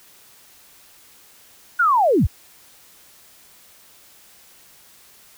sine linear sweep, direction down, 1491 to 30.87 Hz, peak -13 dBFS, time 1.79-2.27 s, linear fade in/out 10 ms, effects white hiss -50 dBFS RMS until 5.37 s

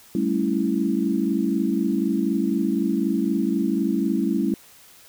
sine chord, A dominant seventh, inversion third, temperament equal, 196 / 220 / 277.2 / 329.6 Hz, G3 / A3 / C#4 / E4, 0 / 0 / 0 / 0 cents, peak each -25 dBFS, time 0.15-4.54 s, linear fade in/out 2 ms, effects white hiss -50 dBFS RMS until 5.08 s

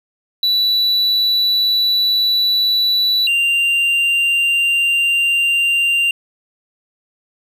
triangle tone pair in turn, 3951 / 2782 Hz, B7 / F7, 0 / -7 cents, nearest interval tritone, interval 607 cents, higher first, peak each -11 dBFS, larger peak neither, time 0.43-3.27 / 3.27-6.11 s, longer neither, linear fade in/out 2 ms, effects none

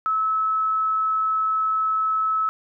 sine tone, 1298 Hz, E6, 27 cents flat, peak -19 dBFS, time 0.06-2.49 s, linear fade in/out 0 ms, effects none

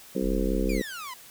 harmonic tone, 65 Hz, C2, 11 cents flat, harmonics 3 / 4 / 5 / 6 / 7 / 8, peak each -30 / -31 / -32 / -33 / -33 / -34 dBFS, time 0.15-0.82 s, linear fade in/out 5 ms
sine tone, 41.2 Hz, E1, in tune, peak -27 dBFS, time 0.21-0.82 s, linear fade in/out 50 ms
sawtooth exponential sweep, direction down, 2489 to 971 Hz, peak -32 dBFS, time 0.69-1.14 s, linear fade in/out 5 ms
effects white hiss -49 dBFS RMS until 1.3 s

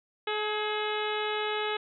harmonic tone with a mistuned harmonic, 425.4 Hz, G#4, 42 cents sharp, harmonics 1 / 2 / 3 / 4 / 5 / 6 / 7 / 8 / 9, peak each -32 / -35 / -37 / -38 / -39 / -40 / -40 / -41 / -42 dBFS, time 0.27-1.77 s, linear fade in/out 5 ms, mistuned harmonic 4, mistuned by -39 cents, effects none

